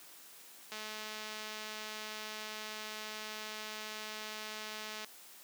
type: click train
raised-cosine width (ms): 0.2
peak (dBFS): -26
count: 931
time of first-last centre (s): 0.72-5.046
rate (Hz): 215
effects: white hiss -55 dBFS RMS until 5.43 s + high-pass 200 Hz 12 dB/octave